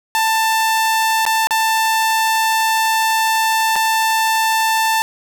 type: tone with dropouts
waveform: sawtooth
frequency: 888 Hz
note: A5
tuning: 16 cents sharp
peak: -10 dBFS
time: 0.15-5.02 s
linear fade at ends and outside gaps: 0 ms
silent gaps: 1.252-1.264 / 1.471-1.508 / 3.757-3.762 s
effects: 7-bit